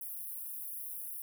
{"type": "high-pass noise", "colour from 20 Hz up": "white", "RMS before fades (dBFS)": -42, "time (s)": [0.01, 1.22], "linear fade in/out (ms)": 2, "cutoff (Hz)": 9900, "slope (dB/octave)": 96, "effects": []}